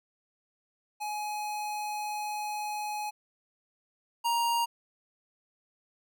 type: tone pair in turn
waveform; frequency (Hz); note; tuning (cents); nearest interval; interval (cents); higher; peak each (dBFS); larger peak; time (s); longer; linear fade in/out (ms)
square; 841 / 937.6; G#5 / A#5; +22 / +10; major second; 188; second; -33 / -26; second; 1-3.11 / 4.24-4.66; first; 20
effects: none